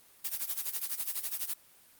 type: noise with tremolo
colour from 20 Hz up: blue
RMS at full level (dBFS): -32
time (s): 0.24-1.54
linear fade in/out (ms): 10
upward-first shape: sine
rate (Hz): 12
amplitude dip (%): 85
effects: white hiss -60 dBFS RMS until 1.99 s + Opus 32 kbps